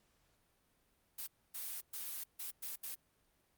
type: noise bursts at uneven times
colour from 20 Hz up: blue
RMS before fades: -43 dBFS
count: 6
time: 1.18-1.27 / 1.54-1.81 / 1.93-2.24 / 2.39-2.51 / 2.62-2.76 / 2.83-2.95 s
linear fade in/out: 10 ms
effects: pink hiss -75 dBFS RMS until 3.57 s + Opus 48 kbps